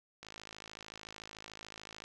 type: click train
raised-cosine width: 0.2 ms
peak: -29 dBFS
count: 98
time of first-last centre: 0.23-2.04 s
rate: 53.6 Hz
effects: none